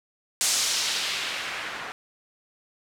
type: noise with low-pass filter sweep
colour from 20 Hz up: blue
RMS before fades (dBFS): -28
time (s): 0.41-1.92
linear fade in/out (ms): 0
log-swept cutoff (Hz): 7500 to 1400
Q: 1.2
effects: none